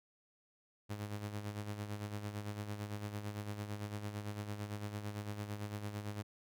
sawtooth tone with tremolo, 103.83 Hz, G#2, in tune, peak -34 dBFS, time 0.89-6.23 s, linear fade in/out 20 ms, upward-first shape sine, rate 8.9 Hz, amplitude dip 60%, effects none

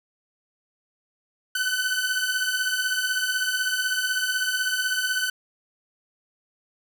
sawtooth beating tone pair, 1500 / 1516 Hz, F#6 / F#6, +23 / +42 cents, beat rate 16 Hz, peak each -23 / -22 dBFS, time 1.55-5.3 s, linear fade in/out 5 ms, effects none

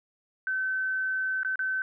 sine tone with dropouts, 1530 Hz, G6, 42 cents flat, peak -26 dBFS, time 0.47-1.82 s, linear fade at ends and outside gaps 1 ms, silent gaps 1.432-1.448 / 1.557-1.592 s, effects none

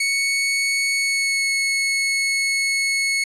sawtooth tone with pitch glide, 2217 to 2195 Hz, C#7 to C#7, 0 to -18 cents, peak -15 dBFS, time 0-3.24 s, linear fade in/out 5 ms, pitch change -18 cents, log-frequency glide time 0.94-1.49 s, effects resampled to 24000 Hz

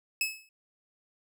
sawtooth tone with exponential decay, 2590 Hz, E7, 31 cents flat, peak -21 dBFS, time 0.21-0.49 s, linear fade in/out 2 ms, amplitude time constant 60 ms, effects none

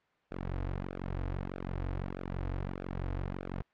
sawtooth tone with flanger, 45.99 Hz, F#1, 10 cents flat, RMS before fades -37 dBFS, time 0.31-3.62 s, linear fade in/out 0 ms, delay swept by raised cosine 0.98 to 5.28 ms, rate 1.6 Hz, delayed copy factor -0.9, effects white hiss -71 dBFS RMS until 3.73 s + low-pass 2000 Hz 12 dB/octave

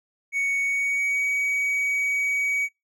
triangle tone with pitch glide, 2228 to 2262 Hz, C#7 to C#7, +8 to +34 cents, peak -20 dBFS, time 0.32-2.69 s, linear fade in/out 50 ms, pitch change +26 cents, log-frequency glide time 0.62-1.27 s, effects noise-tail reverb RT60 0.2 s tail -26 dB re dry

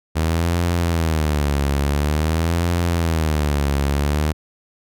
sawtooth tone with vibrato, 77.9 Hz, D#2, 3 cents sharp, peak -13 dBFS, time 0.15-4.33 s, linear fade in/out 20 ms, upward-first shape sine, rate 0.48 Hz, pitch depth 180 cents each way, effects none

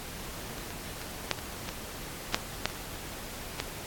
clicks, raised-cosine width 0.2 ms, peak -22 / -22 / -22 / -7 / -22 / -17 / -6 / -7 / -25 / -26 / -12 dBFS, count 11, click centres 0.582 / 0.705 / 1.016 / 1.313 / 1.389 / 1.69 / 2.345 / 2.656 / 2.699 / 3.416 / 3.601 s, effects pink hiss -41 dBFS RMS until 3.86 s + AAC 64 kbps

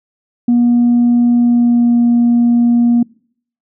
sine tone with pitch glide, 240 to 237.8 Hz, B3 to A#3, -49 to +35 cents, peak -6 dBFS, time 0.48-3.03 s, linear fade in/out 5 ms, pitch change -16 cents, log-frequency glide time 1.36-1.98 s, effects noise-tail reverb RT60 0.6 s tail -26 dB re dry + tanh soft clip ceiling -5 dBFS

